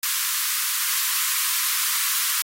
white high-pass noise, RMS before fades -23 dBFS, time 0.03-2.42 s, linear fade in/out 2 ms, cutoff 990 Hz, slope 96 dB/octave, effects AAC 48 kbps

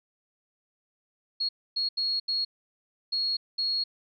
sine tone bursts at uneven times, 4310 Hz, C#8, 49 cents flat, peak -25 dBFS, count 6, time 1.4-1.49 / 1.76-1.89 / 1.97-2.2 / 2.28-2.45 / 3.12-3.37 / 3.58-3.84 s, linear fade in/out 10 ms, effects none

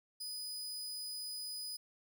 sawtooth tone, 4978 Hz, D#8, in tune, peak -38 dBFS, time 0.2-1.77 s, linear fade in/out 10 ms, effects none

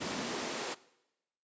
pink noise with high-pass filter sweep, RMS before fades -37 dBFS, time 0-0.75 s, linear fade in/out 20 ms, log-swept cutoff 200 to 390 Hz, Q 1.5, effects noise-tail reverb RT60 0.9 s tail -20 dB re dry + resampled to 16000 Hz

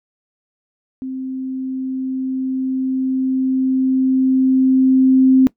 sine tone with level ramp, 261.6 Hz, C4, in tune, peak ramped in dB -23 to -7 dBFS, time 1.02-5.47 s, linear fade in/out 0 ms, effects noise-tail reverb RT60 0.1 s tail -20 dB re dry

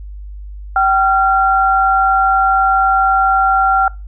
sine tone pair together, 772.3 / 1376 Hz, G5 / F6, -26 / -26 cents, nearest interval minor seventh, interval 1000 cents, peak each -12 dBFS, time 0.76-3.88 s, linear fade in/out 2 ms, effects noise-tail reverb RT60 0.3 s tail -24 dB re dry + added 50 Hz sine -27 dBFS peak until 4.07 s

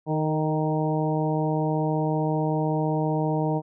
harmonic tone with a mistuned harmonic, 155.56 Hz, D#3, in tune, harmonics 1 / 2 / 3 / 4 / 5 / 6, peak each -25 / -28 / -30 / -31 / -32 / -33 dBFS, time 0.06-3.62 s, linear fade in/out 50 ms, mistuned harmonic 3, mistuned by -20 cents, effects none

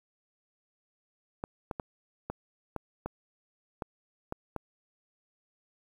clicks, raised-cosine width 1 ms, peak -20 dBFS, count 9, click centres 1.439 / 1.712 / 1.798 / 2.3 / 2.763 / 3.06 / 3.822 / 4.324 / 4.563 s, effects 9-bit

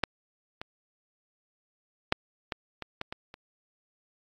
clicks, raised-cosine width 0.3 ms, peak -8 / -21 / -6 / -15 / -20 / -17 / -20 / -28 dBFS, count 8, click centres 0.037 / 0.615 / 2.124 / 2.522 / 2.823 / 3.014 / 3.125 / 3.341 s, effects AAC 48 kbps

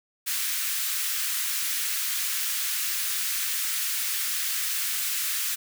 white high-pass noise, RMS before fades -28 dBFS, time 0.26-5.56 s, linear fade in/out 20 ms, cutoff 1400 Hz, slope 24 dB/octave, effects none

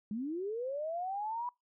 sine linear sweep, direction up, 199.9 to 987.8 Hz, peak -34 dBFS, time 0.11-1.49 s, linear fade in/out 2 ms, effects noise-tail reverb RT60 0.2 s tail -25 dB re dry

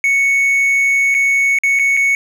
triangle tone with dropouts, 2217 Hz, C#7, in tune, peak -9 dBFS, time 0.04-2.15 s, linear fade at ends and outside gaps 1 ms, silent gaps 1.143-1.148 / 1.587-1.635 / 1.79-1.795 / 1.968-1.972 s, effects none

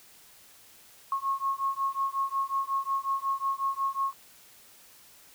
sine beating tone pair, 1087 / 1092.5 Hz, C#6 / C#6, -34 / -26 cents, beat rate 5.5 Hz, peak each -30 dBFS, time 1.12-4.13 s, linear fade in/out 2 ms, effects white hiss -55 dBFS RMS until 5.34 s

